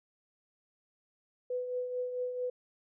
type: tone with tremolo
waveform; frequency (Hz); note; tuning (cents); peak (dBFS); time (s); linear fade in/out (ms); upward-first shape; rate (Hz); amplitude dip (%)
sine; 498.4; B4; +16; -30; 1.5-2.5; 5; triangle; 4.5; 55
effects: none